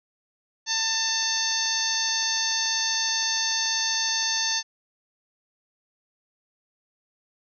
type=harmonic tone; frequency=893 Hz; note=A5; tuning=25 cents sharp; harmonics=1 / 2 / 3 / 4 / 5 / 6 / 7; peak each=-35 / -31 / -37 / -32 / -28 / -31 / -28 dBFS; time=0.66-4.63 s; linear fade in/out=50 ms; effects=none